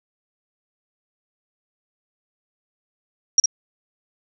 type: tone with echo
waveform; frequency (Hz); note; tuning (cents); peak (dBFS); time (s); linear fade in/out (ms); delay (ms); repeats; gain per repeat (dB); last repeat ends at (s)
sine; 5660; F8; +22; -9; 3.38-3.4; 2; 58; 1; -4; 3.458
effects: none